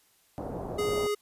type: low-pass noise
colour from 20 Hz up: white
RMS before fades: -36 dBFS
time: 0.38-1.07 s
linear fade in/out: 0 ms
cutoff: 720 Hz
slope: 24 dB/octave
type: tone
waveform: square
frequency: 415.3 Hz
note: G#4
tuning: in tune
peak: -27 dBFS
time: 0.78-1.15 s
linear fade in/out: 10 ms
effects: white hiss -65 dBFS RMS until 1.21 s + resampled to 32000 Hz